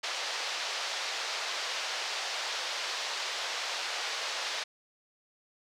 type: band-pass noise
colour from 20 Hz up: white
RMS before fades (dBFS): -35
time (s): 0.03-4.64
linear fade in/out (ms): 10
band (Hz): 500 to 5300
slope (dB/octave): 24
effects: none